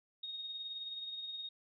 sine tone with tremolo, 3727 Hz, A#7, 1 cent flat, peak -39 dBFS, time 0.23-1.49 s, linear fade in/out 5 ms, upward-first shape sine, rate 19 Hz, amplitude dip 40%, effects none

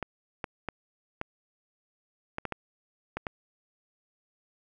clicks, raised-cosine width 0.5 ms, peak -17 dBFS, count 9, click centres 0.027 / 0.442 / 0.687 / 1.214 / 2.384 / 2.453 / 2.523 / 3.17 / 3.268 s, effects none

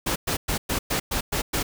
pink noise bursts, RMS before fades -25 dBFS, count 8, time 0.06-1.63 s, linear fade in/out 10 ms, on 100 ms, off 110 ms, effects none

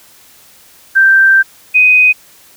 sine tone pair in turn, 1568 / 2501 Hz, G6 / D#7, 0 / +8 cents, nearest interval minor sixth, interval 808 cents, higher second, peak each -4 dBFS, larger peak neither, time 0.95-1.43 / 1.74-2.13 s, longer first, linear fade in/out 20 ms, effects white hiss -43 dBFS RMS until 2.56 s

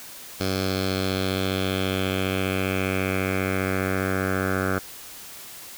10% pulse tone with low-pass filter sweep, 94.8 Hz, F#2, 43 cents sharp, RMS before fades -25 dBFS, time 0.4-4.79 s, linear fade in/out 5 ms, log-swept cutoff 5000 to 1500 Hz, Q 3.1, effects white hiss -41 dBFS RMS until 5.77 s

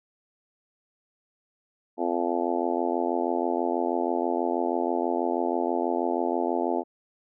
harmonic tone, 86.2 Hz, F2, 22 cents flat, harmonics 3 / 4 / 5 / 6 / 7 / 8 / 9 / 10, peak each -31 / -29 / -32 / -35 / -34 / -31 / -35 / -33 dBFS, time 1.97-6.84 s, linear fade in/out 50 ms, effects none

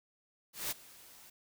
white noise with ADSR envelope, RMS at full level -35 dBFS, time 0.53-1.3 s, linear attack 180 ms, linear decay 21 ms, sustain -21 dB, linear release 5 ms, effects none

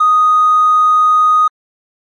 triangle tone, 1244.5 Hz, D#6, in tune, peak -3 dBFS, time 0-1.48 s, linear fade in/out 10 ms, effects tanh soft clip ceiling -4 dBFS + MP3 48 kbps

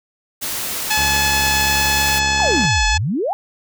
white noise, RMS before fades -24 dBFS, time 0.41-2.2 s, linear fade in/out 20 ms
harmonic tone, 858 Hz, A5, 44 cents flat, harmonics 1 / 2 / 3 / 4 / 5 / 6 / 7 / 8 / 9, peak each -21 / -21 / -22 / -25 / -26 / -27 / -28 / -29 / -31 dBFS, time 0.9-2.98 s, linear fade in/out 10 ms
sawtooth tone with vibrato, 69.3 Hz, C#2, in tune, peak -20 dBFS, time 0.97-2.67 s, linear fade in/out 10 ms, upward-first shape sine, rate 1.3 Hz, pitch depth 10 cents each way
sine exponential two-way sweep, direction down then up, 920 to 40.96 to 857 Hz, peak -17 dBFS, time 2.4-3.33 s, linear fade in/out 0 ms, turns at 2.87 s
effects none

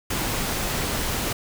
pink noise, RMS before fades -26 dBFS, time 0.1-1.33 s, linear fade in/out 5 ms, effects none

